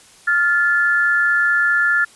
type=tone pair together; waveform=sine; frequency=1400 / 1735.3 Hz; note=F6 / A6; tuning=+4 / -24 cents; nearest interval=major third; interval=372 cents; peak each=-16 dBFS; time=0.27-2.05 s; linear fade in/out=10 ms; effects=white hiss -47 dBFS RMS until 2.15 s + resampled to 24000 Hz